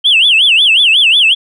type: tone with vibrato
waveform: sine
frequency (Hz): 3006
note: F#7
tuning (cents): +27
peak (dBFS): -4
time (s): 0.04-1.35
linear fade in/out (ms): 20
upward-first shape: sine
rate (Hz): 5.5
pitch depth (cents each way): 260
effects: tanh soft clip ceiling -1 dBFS